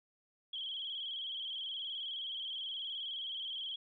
sine tone with vibrato, 3217 Hz, G7, 44 cents sharp, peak -38 dBFS, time 0.53-3.76 s, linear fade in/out 5 ms, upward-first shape square, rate 19 Hz, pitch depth 52 cents each way, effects none

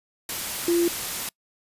sine tone in noise, 343 Hz, F4, 31 cents flat, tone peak -18 dBFS, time 0.68-0.88 s, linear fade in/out 2 ms, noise white, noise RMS -30 dBFS, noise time 0.29-1.29 s, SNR +9 dB, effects noise-tail reverb RT60 0.1 s tail -26 dB re dry + resampled to 32000 Hz

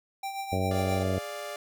square tone with tremolo, 784 Hz, G5, in tune, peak -31 dBFS, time 0.23-1.03 s, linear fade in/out 5 ms, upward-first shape triangle, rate 7.5 Hz, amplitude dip 60%
harmonic tone, 94 Hz, F#2, 28 cents sharp, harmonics 1 / 2 / 3 / 4 / 5 / 6 / 7, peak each -29 / -33 / -36 / -38 / -35 / -35 / -35 dBFS, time 0.52-1.19 s, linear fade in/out 5 ms
sawtooth chord, D diminished, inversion second, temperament equal, 415.3 / 587.3 / 698.5 Hz, Ab4 / D5 / F5, 0 / 0 / 0 cents, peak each -39 / -33 / -38 dBFS, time 0.71-1.56 s, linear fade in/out 2 ms
effects none

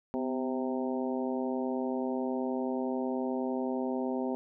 harmonic tone with a mistuned harmonic, 130.81 Hz, C3, in tune, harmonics 2 / 3 / 4 / 5 / 6 / 7, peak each -32 / -36 / -38 / -40 / -42 / -43 dBFS, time 0.14-4.35 s, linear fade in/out 0 ms, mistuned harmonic 2, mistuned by -53 cents, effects none

